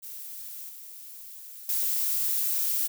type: noise with level steps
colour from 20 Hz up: violet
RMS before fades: -40 / -44 / -27 dBFS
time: 0.02-2.88 s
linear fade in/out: 20 ms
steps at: 0.69 / 1.69 s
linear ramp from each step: 2 ms
effects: none